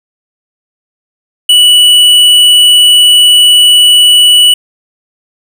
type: tone with tanh clipping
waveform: sine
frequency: 2952 Hz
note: F#7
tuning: 5 cents flat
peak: -3 dBFS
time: 1.49-4.54 s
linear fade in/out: 5 ms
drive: 12 dB
effects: none